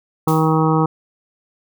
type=harmonic tone; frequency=158.5 Hz; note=D#3; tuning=32 cents sharp; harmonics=1 / 2 / 3 / 5 / 6 / 7 / 8; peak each=-16 / -19 / -21 / -23 / -24 / -24 / -25 dBFS; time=0.27-0.86 s; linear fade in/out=5 ms
type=noise with exponential decay; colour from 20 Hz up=blue; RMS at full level=-28 dBFS; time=0.28-0.65 s; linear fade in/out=0 ms; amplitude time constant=80 ms
effects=none